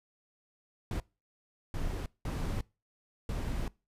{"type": "noise bursts at uneven times", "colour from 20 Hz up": "brown", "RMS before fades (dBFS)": -34, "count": 4, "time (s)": [[0.91, 1], [1.74, 2.06], [2.25, 2.61], [3.29, 3.68]], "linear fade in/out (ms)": 2, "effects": ["noise-tail reverb RT60 0.3 s tail -24 dB re dry", "resampled to 32000 Hz"]}